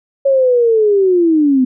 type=linear sweep; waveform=sine; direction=down; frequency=554.4 to 249.6 Hz; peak=-8 dBFS; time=0.25-1.65 s; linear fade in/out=10 ms; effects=none